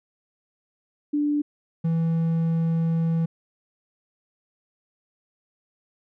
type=tone pair in turn; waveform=sine / triangle; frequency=293.7 / 164.5 Hz; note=D4 / E3; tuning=0 / -3 cents; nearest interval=minor seventh; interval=1003 cents; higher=first; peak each=-20 / -18 dBFS; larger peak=second; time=1.13-1.42 / 1.84-3.26 s; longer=second; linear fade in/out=10 ms; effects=none